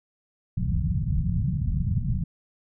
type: low-pass noise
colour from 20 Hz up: white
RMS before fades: -25 dBFS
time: 0.57-2.24 s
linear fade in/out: 5 ms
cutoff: 180 Hz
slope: 48 dB/octave
effects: none